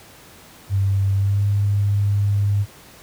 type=tone with pitch glide; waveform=sine; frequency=98 to 101.34 Hz; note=G2 to G#2; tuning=0 to -42 cents; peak=-15 dBFS; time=0.69-2.66 s; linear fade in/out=50 ms; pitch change=+58 cents; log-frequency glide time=1.15-1.45 s; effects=pink hiss -45 dBFS RMS until 3.02 s + high-pass 60 Hz 12 dB/octave